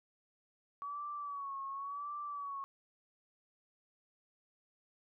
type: tone with vibrato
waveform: sine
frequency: 1131 Hz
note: C#6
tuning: 34 cents sharp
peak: -39 dBFS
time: 0.82-2.64 s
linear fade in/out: 0 ms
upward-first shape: sine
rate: 0.92 Hz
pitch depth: 64 cents each way
effects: none